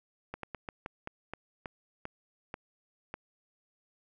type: slowing click train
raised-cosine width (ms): 0.5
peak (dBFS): -23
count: 11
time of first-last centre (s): 0.34-3.14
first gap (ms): 93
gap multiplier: 1.23
effects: none